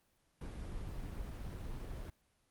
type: noise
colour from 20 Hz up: brown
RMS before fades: -43 dBFS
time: 0.41-2.1 s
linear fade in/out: 2 ms
effects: pink hiss -75 dBFS RMS until 2.5 s + Opus 24 kbps